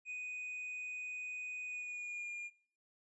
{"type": "tone with pitch glide", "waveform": "triangle", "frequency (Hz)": [2489, 2415], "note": ["D#7", "D7"], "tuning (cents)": [0, 48], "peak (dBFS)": -39, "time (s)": [0.05, 2.51], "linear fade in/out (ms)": 50, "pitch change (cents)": -52, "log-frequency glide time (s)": [1.65, 2.3], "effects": ["noise-tail reverb RT60 0.5 s tail -22 dB re dry", "resampled to 22050 Hz"]}